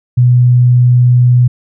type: tone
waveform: sine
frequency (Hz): 123.47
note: B2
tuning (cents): 0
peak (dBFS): -4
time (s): 0.17-1.48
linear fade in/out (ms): 10
effects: none